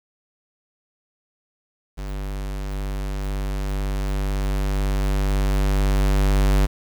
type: tone with level ramp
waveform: square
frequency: 49 Hz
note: G1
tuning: in tune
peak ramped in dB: -28 to -15 dBFS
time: 1.97-6.67 s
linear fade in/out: 20 ms
effects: 8-bit